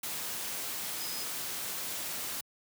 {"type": "tone in noise", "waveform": "sine", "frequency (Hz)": 5040, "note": "D#8", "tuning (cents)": 21, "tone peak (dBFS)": -41, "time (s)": [1, 1.24], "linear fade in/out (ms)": 5, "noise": "white", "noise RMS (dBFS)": -37, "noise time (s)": [0.03, 2.41], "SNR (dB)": -7, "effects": ["high-pass 100 Hz 12 dB/octave"]}